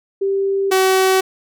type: tone pair in turn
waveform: sine / sawtooth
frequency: 392 / 378.6 Hz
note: G4 / F#4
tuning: 0 / +40 cents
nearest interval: minor second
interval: 60 cents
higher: first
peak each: -15 / -8 dBFS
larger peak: second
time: 0.21-0.71 / 0.71-1.21 s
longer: neither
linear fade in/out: 10 ms
effects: none